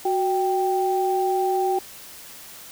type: tone pair together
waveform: sine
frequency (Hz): 370 / 784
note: F#4 / G5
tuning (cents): 0 / 0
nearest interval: octave + minor second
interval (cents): 1300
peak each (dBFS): -22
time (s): 0.05-1.79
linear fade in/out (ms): 5
effects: white hiss -42 dBFS RMS until 2.71 s